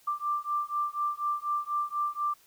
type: beating tone pair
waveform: sine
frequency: 1179 / 1183.1 Hz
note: D6 / D6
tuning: +6 / +12 cents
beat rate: 4.1 Hz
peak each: -31 dBFS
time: 0.07-2.34 s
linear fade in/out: 10 ms
effects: white hiss -61 dBFS RMS until 2.46 s